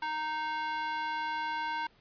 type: tone with high-pass filter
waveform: square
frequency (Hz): 310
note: D#4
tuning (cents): -6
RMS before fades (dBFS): -34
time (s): 0.02-1.87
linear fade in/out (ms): 5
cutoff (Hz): 1100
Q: 5.4
effects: pink hiss -64 dBFS RMS until 2 s + resampled to 11025 Hz